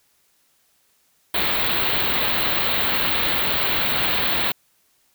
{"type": "band-stop noise", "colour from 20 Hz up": "white", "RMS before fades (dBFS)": -21, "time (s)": [1.34, 4.52], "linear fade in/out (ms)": 5, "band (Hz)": [4300, 16000], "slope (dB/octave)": 96, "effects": ["white hiss -63 dBFS RMS until 5.14 s"]}